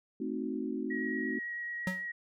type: chord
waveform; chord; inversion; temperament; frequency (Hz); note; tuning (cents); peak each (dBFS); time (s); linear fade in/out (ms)
sine; A diminished seventh; none; equal; 220 / 261.6 / 311.1 / 370; A3 / C4 / Eb4 / Gb4; 0 / 0 / 0 / 0; -38 / -36 / -38 / -39; 0.2-1.39; 5
type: tone with vibrato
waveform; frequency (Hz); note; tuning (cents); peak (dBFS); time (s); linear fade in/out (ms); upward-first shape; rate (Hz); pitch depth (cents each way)
sine; 1904; A#6; +36; -35; 0.9-2.12; 10; triangle; 9; 12
type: tone with exponential decay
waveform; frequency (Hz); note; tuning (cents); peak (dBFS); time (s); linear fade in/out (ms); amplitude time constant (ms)
square; 185; F#3; 0; -28; 1.87-2.06; 2; 41
effects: MP3 64 kbps